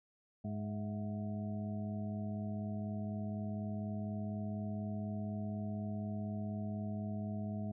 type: harmonic tone with a mistuned harmonic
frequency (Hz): 104.1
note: G#2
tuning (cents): +5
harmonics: 1 / 2 / 3 / 4 / 6 / 7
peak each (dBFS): -41 / -39 / -55 / -56 / -49 / -55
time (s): 0.44-7.72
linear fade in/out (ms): 10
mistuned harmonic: 6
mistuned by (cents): +65
effects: none